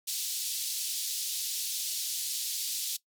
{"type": "band-pass noise", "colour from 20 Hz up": "pink", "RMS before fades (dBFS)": -34, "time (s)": [0.07, 2.97], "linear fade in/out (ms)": 10, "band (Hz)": [3700, 16000], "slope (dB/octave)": 24, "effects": ["noise-tail reverb RT60 0.1 s tail -19 dB re dry"]}